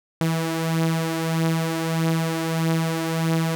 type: beating tone pair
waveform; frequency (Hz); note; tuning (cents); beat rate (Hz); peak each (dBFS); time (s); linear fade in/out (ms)
sawtooth; 162.7 / 164.3; E3 / E3; -22 / -5; 1.6; -18 / -23; 0.21-3.55; 0
effects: none